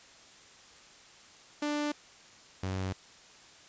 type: tone pair in turn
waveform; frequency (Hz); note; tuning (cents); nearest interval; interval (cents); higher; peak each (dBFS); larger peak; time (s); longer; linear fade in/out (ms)
sawtooth; 295.3 / 94.42; D4 / F#2; +10 / +36; octave + minor sixth; 1974; first; -26 / -28; first; 1.62-1.92 / 2.63-2.93; neither; 5
effects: white hiss -55 dBFS RMS until 3.68 s + resampled to 16000 Hz